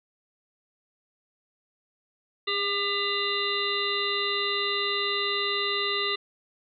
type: harmonic tone with a mistuned harmonic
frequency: 400 Hz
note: G4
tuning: 35 cents sharp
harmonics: 1 / 3 / 5 / 7 / 9 / 10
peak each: -32 / -32 / -32 / -32 / -32 / -32 dBFS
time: 2.47-6.16 s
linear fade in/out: 10 ms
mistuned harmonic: 1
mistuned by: +19 cents
effects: none